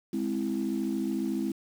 sine chord, Ab augmented, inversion none, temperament equal, 207.7 / 261.6 / 329.6 Hz, Ab3 / C4 / E4, 0 / 0 / 0 cents, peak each -31 dBFS, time 0.13-1.52 s, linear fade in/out 5 ms, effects tanh soft clip ceiling -20 dBFS + 8-bit

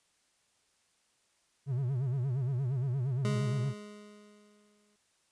triangle tone with vibrato, 130 Hz, C3, 11 cents flat, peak -27 dBFS, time 1.66-3.74 s, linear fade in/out 50 ms, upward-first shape sine, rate 8.6 Hz, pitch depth 150 cents each way
25% pulse tone with exponential decay, 208.2 Hz, G#3, 5 cents sharp, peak -27 dBFS, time 3.25-4.96 s, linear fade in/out 0 ms, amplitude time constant 370 ms
effects white hiss -72 dBFS RMS until 5.31 s + resampled to 22050 Hz

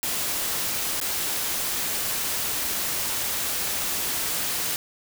white noise with dropouts, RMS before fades -27 dBFS, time 0.03-4.76 s, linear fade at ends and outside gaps 0 ms, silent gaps 1.001-1.014 s, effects none

